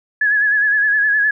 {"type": "tone with vibrato", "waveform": "sine", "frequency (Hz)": 1689, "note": "G#6", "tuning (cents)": 29, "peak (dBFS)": -12, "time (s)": [0.21, 1.31], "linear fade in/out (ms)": 5, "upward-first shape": "sine", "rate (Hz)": 9.7, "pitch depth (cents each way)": 49, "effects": []}